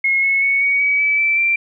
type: tone with pitch steps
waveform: sine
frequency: 2164 / 2190 / 2217 / 2244 / 2272 / 2299 / 2327 / 2356 Hz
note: C#7 / C#7 / C#7 / C#7 / C#7 / D7 / D7 / D7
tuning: -42 / -22 / 0 / +21 / +42 / -37 / -17 / +5 cents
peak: -13 dBFS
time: 0.04-1.56 s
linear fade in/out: 5 ms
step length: 190 ms
effects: none